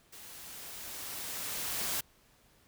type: noise with level ramp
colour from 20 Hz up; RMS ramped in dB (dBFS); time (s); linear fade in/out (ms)
white; -50 to -33; 0.12-2.01; 10
effects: pink hiss -65 dBFS RMS until 2.67 s